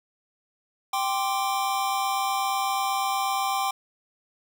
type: chord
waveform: square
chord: G suspended fourth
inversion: none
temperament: equal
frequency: 784 / 1046.5 / 1174.7 Hz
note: G5 / C6 / D6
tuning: 0 / 0 / 0 cents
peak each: -27 / -30 / -32 dBFS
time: 0.93-3.71 s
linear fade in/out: 5 ms
effects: none